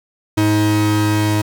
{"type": "tone pair together", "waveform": "45% pulse", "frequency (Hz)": [105.65, 316.6], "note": ["G#2", "D#4"], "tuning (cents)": [30, 30], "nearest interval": "octave + perfect fifth", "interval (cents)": 1900, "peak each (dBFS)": -16, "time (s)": [0.37, 1.42], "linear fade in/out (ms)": 10, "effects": ["8-bit"]}